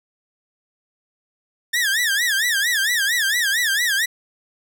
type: tone with vibrato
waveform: sawtooth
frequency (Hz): 1760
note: A6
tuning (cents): 0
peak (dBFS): -14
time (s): 1.73-4.06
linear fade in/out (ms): 10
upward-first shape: sine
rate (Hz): 4.4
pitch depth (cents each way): 200
effects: none